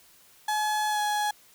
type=tone with pitch glide; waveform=35% pulse; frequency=850 to 837.3 Hz; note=G#5 to G#5; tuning=+40 to +14 cents; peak=-23 dBFS; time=0.48-1.31 s; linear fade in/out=5 ms; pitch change=-26 cents; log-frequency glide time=0.89-1 s; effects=white hiss -57 dBFS RMS until 1.54 s